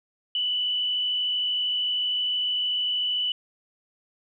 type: tone with frequency modulation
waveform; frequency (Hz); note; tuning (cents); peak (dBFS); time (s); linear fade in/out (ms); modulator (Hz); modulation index
sine; 2978; F#7; +11; -23; 0.35-3.32; 2; 53.2; 0.89
effects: none